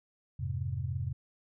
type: chord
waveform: sine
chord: F minor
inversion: none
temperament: just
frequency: 87.31 / 104.77 / 130.96 Hz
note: F2 / Ab2 / C3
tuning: 0 / +16 / +2 cents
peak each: -36 / -37 / -35 dBFS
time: 0.39-1.13 s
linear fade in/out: 10 ms
effects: none